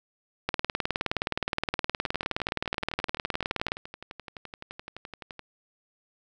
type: two click trains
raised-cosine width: 0.3 ms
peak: -23 / -10 dBFS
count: 40 / 63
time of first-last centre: 2.06-5.393 / 0.49-3.719 s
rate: 11.7 / 19.2 Hz
effects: none